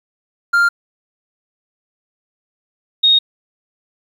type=tone pair in turn; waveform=triangle / sine; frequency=1396.9 / 3729 Hz; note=F6 / A#7; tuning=0 / 0 cents; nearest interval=octave + perfect fourth; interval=1700 cents; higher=second; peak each=-8 dBFS; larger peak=neither; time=0.53-0.69 / 3.03-3.19 s; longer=neither; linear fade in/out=10 ms; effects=8-bit